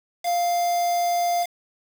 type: tone with quantisation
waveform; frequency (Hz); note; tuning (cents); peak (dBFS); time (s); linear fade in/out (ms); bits
triangle; 698.5; F5; 0; -18; 0.23-1.47; 50; 5
effects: none